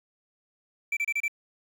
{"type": "tone bursts", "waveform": "triangle", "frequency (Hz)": 2334, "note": "D7", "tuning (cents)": -11, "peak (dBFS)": -23, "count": 5, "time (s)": [0.92, 1.281], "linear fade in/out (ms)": 5, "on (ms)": 49, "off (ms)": 29, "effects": ["9-bit"]}